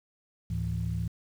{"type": "tone cluster", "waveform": "sine", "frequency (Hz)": [73.4, 108.7, 166.5], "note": ["D2", "A2", "E3"], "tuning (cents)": [0, -21, 18], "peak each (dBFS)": [-33, -31, -33], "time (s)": [0.5, 1.08], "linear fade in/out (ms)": 5, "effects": ["tanh soft clip ceiling -20 dBFS", "9-bit"]}